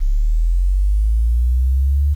sine linear sweep, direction up, 33.33 to 73.42 Hz, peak -12 dBFS, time 0-2.15 s, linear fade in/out 20 ms, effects 8-bit

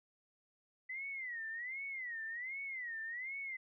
sine tone with vibrato, 1988 Hz, B6, 11 cents sharp, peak -40 dBFS, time 0.89-3.57 s, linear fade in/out 10 ms, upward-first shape sine, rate 1.3 Hz, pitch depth 190 cents each way, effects none

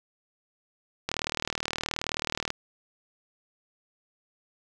click train, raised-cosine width 0.2 ms, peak -11 dBFS, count 56, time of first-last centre 1.09-2.504 s, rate 38.9 Hz, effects none

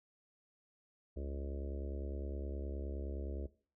harmonic tone, 69.7 Hz, C#2, 10 cents sharp, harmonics 1 / 3 / 4 / 5 / 6 / 7 / 8 / 9, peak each -40 / -51 / -52 / -49 / -51 / -55 / -54 / -57 dBFS, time 1.16-3.47 s, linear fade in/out 10 ms, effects noise-tail reverb RT60 0.4 s tail -17 dB re dry

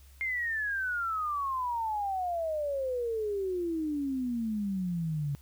sine exponential sweep, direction down, 2130 to 139.4 Hz, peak -29 dBFS, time 0.21-5.35 s, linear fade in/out 0 ms, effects added 68 Hz sine -52 dBFS peak until 5.41 s + white hiss -62 dBFS RMS until 5.41 s

